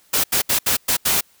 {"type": "noise bursts at uneven times", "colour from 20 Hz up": "white", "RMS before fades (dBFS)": -18, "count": 6, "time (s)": [[0.13, 0.24], [0.32, 0.42], [0.49, 0.59], [0.66, 0.77], [0.88, 0.97], [1.05, 1.21]], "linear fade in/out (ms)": 10, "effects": ["white hiss -56 dBFS RMS until 1.4 s"]}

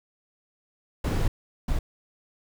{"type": "noise bursts at uneven times", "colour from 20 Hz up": "brown", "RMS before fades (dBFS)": -24, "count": 2, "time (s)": [[1.04, 1.28], [1.68, 1.79]], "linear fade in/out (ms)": 5, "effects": []}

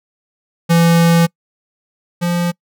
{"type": "tone pair in turn", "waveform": "square", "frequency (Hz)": [168.3, 173.83], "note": ["E3", "F3"], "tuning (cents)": [36, -8], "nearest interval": "minor second", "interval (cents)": 56, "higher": "second", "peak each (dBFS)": [-9, -15], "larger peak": "first", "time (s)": [[0.69, 1.27], [2.21, 2.52]], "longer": "first", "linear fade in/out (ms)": 20, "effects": ["noise-tail reverb RT60 0.1 s tail -26 dB re dry"]}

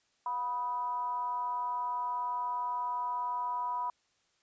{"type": "tone with frequency modulation", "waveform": "sine", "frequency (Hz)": 983, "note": "B5", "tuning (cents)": -8, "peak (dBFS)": -31, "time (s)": [0.26, 3.9], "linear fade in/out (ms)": 2, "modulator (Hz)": 267, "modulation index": 0.44, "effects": ["white hiss -73 dBFS RMS until 4.42 s", "resampled to 16000 Hz"]}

